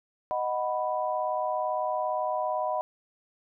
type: chord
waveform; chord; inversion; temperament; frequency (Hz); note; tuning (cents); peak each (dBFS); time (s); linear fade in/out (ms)
sine; B major; first; equal; 622.3 / 740 / 987.8; D#5 / F#5 / B5; 0 / 0 / 0; -30 / -31 / -31; 0.31-2.81; 0
effects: none